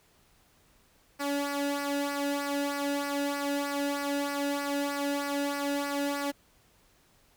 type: tone with flanger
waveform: sawtooth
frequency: 284 Hz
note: C#4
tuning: 42 cents sharp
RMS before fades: -31 dBFS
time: 1.19-6.32 s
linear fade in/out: 20 ms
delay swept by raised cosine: 0.28 to 0.94 ms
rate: 3.2 Hz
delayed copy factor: -0.65
effects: pink hiss -64 dBFS RMS until 7.36 s